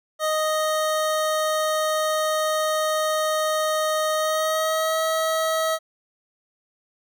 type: tone with pitch glide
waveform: 25% pulse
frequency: 622 to 641.7 Hz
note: D#5 to E5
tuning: -1 to -47 cents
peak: -17 dBFS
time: 0.19-5.79 s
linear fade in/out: 50 ms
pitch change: +54 cents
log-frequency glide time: 4.15-5.02 s
effects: none